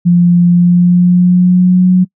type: tone with pitch glide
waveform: sine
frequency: 174.61 to 183.08 Hz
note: F3 to F#3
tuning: 0 to -18 cents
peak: -4 dBFS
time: 0.05-2.05 s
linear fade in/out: 20 ms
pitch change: +82 cents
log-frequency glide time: 0.49-1.92 s
effects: noise-tail reverb RT60 0.1 s tail -25 dB re dry